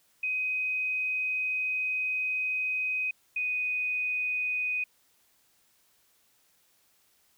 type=tone pair in turn; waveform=sine; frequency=2513 / 2493 Hz; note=D#7 / D#7; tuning=+17 / +3 cents; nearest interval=unison; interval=14 cents; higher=first; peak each=-27 dBFS; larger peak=neither; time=0.23-3.11 / 3.36-4.84 s; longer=first; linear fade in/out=5 ms; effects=white hiss -67 dBFS RMS until 7.37 s